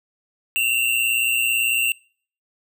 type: tone pair together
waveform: square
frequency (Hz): 2655 / 2773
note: E7 / F7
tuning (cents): +12 / -13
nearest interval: minor second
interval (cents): 75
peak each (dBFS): -24 / -20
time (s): 0.56-1.92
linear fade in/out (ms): 0
effects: noise-tail reverb RT60 0.5 s tail -25 dB re dry